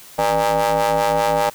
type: ring-modulated tone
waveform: 30% pulse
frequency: 108.7 Hz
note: A2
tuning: 21 cents flat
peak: -10 dBFS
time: 0.18-1.5 s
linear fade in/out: 10 ms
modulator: 704 Hz
effects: white hiss -42 dBFS RMS until 1.54 s